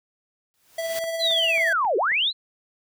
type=noise with exponential growth; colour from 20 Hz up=white; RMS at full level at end=-32 dBFS; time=0.54-0.99 s; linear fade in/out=0 ms; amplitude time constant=97 ms
type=tone with tremolo; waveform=square; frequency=659.3 Hz; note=E5; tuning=in tune; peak=-25 dBFS; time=0.78-1.73 s; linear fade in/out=5 ms; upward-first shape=sine; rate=17 Hz; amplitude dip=35%
type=click train; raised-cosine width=0.5 ms; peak=-27 dBFS; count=5; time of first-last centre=1.04-2.118 s; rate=3.71 Hz
type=linear two-way sweep; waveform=sine; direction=down then up; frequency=4186 to 351.9 to 4186 Hz; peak=-19 dBFS; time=1.19-2.33 s; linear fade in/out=50 ms; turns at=1.97 s
effects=none

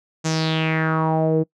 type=tone with low-pass filter sweep; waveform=sawtooth; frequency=159.4 Hz; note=D#3; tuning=42 cents sharp; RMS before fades=-20 dBFS; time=0.24-1.44 s; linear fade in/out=20 ms; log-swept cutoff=6900 to 400 Hz; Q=4.4; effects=noise-tail reverb RT60 0.1 s tail -24 dB re dry

